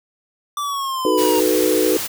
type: exponential sweep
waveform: square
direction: down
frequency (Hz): 1174.7 to 930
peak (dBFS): -22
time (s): 0.57-1.4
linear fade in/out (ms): 2
type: chord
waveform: sine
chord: B dominant seventh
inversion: first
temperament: equal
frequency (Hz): 311.1 / 370 / 440 / 493.9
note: D#4 / F#4 / A4 / B4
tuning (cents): 0 / 0 / 0 / 0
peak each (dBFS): -20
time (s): 1.05-1.97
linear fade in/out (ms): 2
type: noise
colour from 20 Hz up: white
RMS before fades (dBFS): -25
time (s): 1.17-2.08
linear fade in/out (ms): 20
effects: none